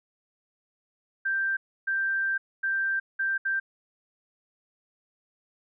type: tone bursts at uneven times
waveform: sine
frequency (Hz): 1573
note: G6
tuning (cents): +6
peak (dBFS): -24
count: 5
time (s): 1.25-1.57 / 1.87-2.38 / 2.63-3 / 3.19-3.38 / 3.45-3.6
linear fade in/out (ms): 10
effects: none